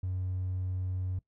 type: tone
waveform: triangle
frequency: 92.5 Hz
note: F#2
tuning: in tune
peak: -28 dBFS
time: 0.03-1.19 s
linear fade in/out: 5 ms
effects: noise-tail reverb RT60 0.1 s tail -20 dB re dry + tanh soft clip ceiling -25 dBFS